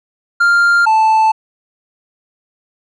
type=tone pair in turn; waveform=triangle; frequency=1396.9 / 878.4 Hz; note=F6 / A5; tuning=0 / -3 cents; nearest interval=minor sixth; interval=803 cents; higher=first; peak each=-6 dBFS; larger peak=neither; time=0.4-0.86 / 0.86-1.32 s; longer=neither; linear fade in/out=10 ms; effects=resampled to 22050 Hz